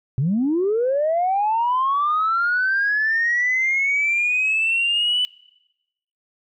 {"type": "linear sweep", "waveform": "sine", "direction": "up", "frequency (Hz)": [120, 3000], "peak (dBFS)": -16, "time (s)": [0.18, 5.25], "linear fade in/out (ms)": 0, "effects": ["noise-tail reverb RT60 1.0 s tail -25 dB re dry", "tanh soft clip ceiling -13 dBFS"]}